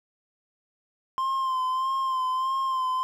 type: tone with vibrato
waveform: triangle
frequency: 1046.5 Hz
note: C6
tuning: in tune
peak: -22 dBFS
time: 1.18-3.03 s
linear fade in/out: 0 ms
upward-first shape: sine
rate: 1.6 Hz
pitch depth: 37 cents each way
effects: none